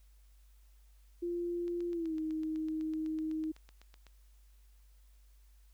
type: tone with pitch glide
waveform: sine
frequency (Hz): 346.7 to 314.3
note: F4 to D#4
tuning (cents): -13 to +18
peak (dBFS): -33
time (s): 1.22-3.52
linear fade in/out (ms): 10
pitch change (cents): -169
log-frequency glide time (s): 1.91-2.15
type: click train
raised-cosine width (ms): 0.2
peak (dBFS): -38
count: 20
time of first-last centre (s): 1.68-4.067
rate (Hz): 7.96
effects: added 50 Hz sine -58 dBFS peak until 5.73 s + white hiss -73 dBFS RMS until 5.73 s